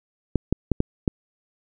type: clicks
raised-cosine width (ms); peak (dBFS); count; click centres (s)
3; -6; 5; 0.357 / 0.526 / 0.717 / 0.804 / 1.078
effects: none